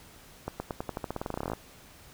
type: accelerating click train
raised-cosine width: 1 ms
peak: -18 dBFS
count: 21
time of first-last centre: 0.48-1.534 s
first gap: 120 ms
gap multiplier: 0.9
effects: pink hiss -53 dBFS RMS until 2.13 s